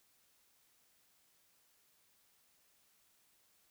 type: silence
effects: white hiss -72 dBFS RMS until 3.7 s